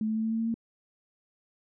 sine tone with pitch steps, 217.1 / 219 / 220.9 / 222.8 / 224.8 / 226.7 / 228.7 Hz, A3 / A3 / A3 / A3 / A3 / A#3 / A#3, -23 / -8 / +7 / +22 / +37 / -48 / -33 cents, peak -26 dBFS, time 0.01-0.542 s, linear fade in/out 2 ms, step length 76 ms, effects none

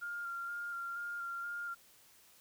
sine tone with vibrato, 1396.9 Hz, F6, in tune, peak -38 dBFS, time 0.01-1.75 s, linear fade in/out 20 ms, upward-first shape square, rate 2.1 Hz, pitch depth 16 cents each way, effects white hiss -63 dBFS RMS until 2.4 s

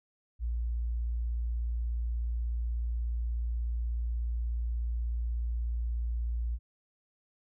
sine tone, 58.27 Hz, A#1, in tune, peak -29 dBFS, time 0.39-6.59 s, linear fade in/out 50 ms, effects none

